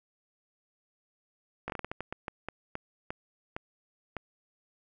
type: slowing click train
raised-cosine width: 0.5 ms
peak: -20 dBFS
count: 15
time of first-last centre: 1.68-4.167 s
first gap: 18 ms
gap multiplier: 1.31
effects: none